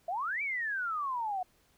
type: exponential two-way sweep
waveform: sine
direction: up then down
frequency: 650 to 2349 to 717 Hz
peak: -31 dBFS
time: 0.08-1.43 s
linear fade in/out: 5 ms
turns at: 0.42 s
effects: pink hiss -68 dBFS RMS until 1.77 s